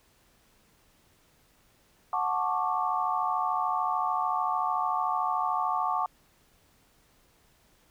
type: chord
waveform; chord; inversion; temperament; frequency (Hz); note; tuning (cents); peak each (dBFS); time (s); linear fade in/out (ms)
sine; D major seventh; first; just; 734.2 / 881 / 1101.2 / 1174.7; F#5 / A5 / C#6 / D6; -14 / +2 / -12 / 0; -31; 2.13-6.06; 2
effects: pink hiss -64 dBFS RMS until 7.9 s